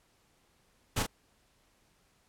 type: noise with echo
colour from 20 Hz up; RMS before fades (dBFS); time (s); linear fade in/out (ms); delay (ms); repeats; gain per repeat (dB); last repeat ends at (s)
pink; -30; 0.96-1.03; 10; 37; 1; -5; 1.067
effects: pink hiss -69 dBFS RMS until 2.28 s + low-pass 12000 Hz 12 dB/octave